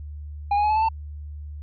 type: tone with pitch steps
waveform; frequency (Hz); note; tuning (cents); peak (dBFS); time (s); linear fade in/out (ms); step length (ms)
triangle; 813 / 828.6 / 844.6 / 860.8 / 877.4 / 894.3; G#5 / G#5 / G#5 / A5 / A5 / A5; -37 / -4 / +29 / -38 / -5 / +28; -16; 0.51-0.888; 5; 63
effects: added 74 Hz sine -33 dBFS peak until 1.62 s + resampled to 11025 Hz